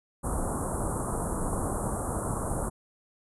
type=band-stop noise; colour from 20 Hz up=pink; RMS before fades=-30 dBFS; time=0.23-2.7 s; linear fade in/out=20 ms; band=1300 to 8400 Hz; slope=48 dB/octave; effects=resampled to 24000 Hz